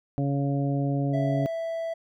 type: harmonic tone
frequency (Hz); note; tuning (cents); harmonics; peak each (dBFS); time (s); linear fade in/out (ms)
140; C#3; +18; 1 / 2 / 3 / 4 / 5; -25 / -28 / -38 / -35 / -37; 0.18-1.46; 0
type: tone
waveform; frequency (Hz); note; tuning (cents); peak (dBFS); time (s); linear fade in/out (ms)
triangle; 660; E5; +2; -26; 1.13-1.94; 10
effects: none